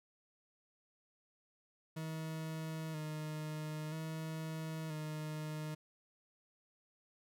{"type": "tone with vibrato", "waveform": "40% pulse", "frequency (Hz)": 156.5, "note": "D#3", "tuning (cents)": 10, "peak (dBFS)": -39, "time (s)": [1.96, 5.75], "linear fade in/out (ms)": 10, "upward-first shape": "square", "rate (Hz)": 0.51, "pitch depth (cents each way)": 29, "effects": []}